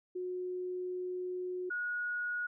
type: tone pair in turn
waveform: sine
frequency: 363.8 / 1451.1 Hz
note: F#4 / F#6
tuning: -29 / -34 cents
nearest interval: 2 octaves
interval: 2395 cents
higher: second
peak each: -35 / -33 dBFS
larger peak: second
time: 0.15-1.7 / 1.7-2.47 s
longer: first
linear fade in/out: 10 ms
effects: none